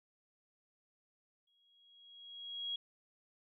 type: tone with exponential growth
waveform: sine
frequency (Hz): 3300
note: G#7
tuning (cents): -12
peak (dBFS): -35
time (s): 1.47-2.76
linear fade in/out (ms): 5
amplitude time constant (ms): 280
effects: none